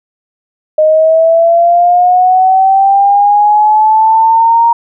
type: linear sweep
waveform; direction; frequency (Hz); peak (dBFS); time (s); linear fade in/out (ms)
sine; up; 616 to 936; -4; 0.78-4.73; 5
effects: none